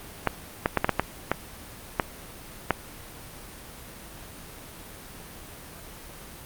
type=clicks; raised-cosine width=0.5 ms; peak=-5 dBFS; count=9; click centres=0.273 / 0.659 / 0.773 / 0.845 / 0.893 / 0.996 / 1.316 / 1.998 / 2.707 s; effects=pink hiss -43 dBFS RMS until 6.45 s + Opus 32 kbps